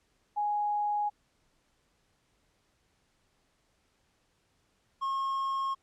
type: tone pair in turn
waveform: sine / triangle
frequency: 830.6 / 1081.5 Hz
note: G#5 / C#6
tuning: 0 / -43 cents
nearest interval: perfect fourth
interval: 457 cents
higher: second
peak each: -27 dBFS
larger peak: neither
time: 0.36-1.1 / 5.01-5.75 s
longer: neither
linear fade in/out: 20 ms
effects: pink hiss -72 dBFS RMS until 5.82 s + low-pass 9000 Hz 12 dB/octave